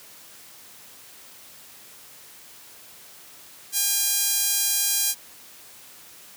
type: tone with high-pass filter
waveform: sawtooth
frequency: 807 Hz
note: G#5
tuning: 50 cents flat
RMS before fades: -23 dBFS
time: 3.72-5.15 s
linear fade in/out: 50 ms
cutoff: 6500 Hz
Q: 0.78
effects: white hiss -47 dBFS RMS until 6.36 s + high-pass 80 Hz 12 dB/octave